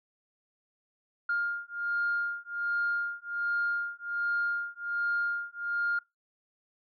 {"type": "beating tone pair", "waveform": "sine", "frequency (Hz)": [1408, 1409.3], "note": ["F6", "F6"], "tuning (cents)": [14, 15], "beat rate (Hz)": 1.3, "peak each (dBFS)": -31, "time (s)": [1.29, 5.99], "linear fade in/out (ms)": 5, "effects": ["noise-tail reverb RT60 0.2 s tail -23 dB re dry", "tanh soft clip ceiling -21 dBFS"]}